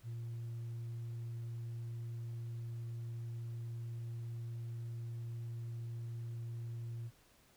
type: tone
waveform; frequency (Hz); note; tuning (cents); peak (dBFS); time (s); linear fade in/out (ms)
sine; 116.54; A#2; 0; -38; 0.03-7.11; 50
effects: tanh soft clip ceiling -39 dBFS + pink hiss -67 dBFS RMS until 7.56 s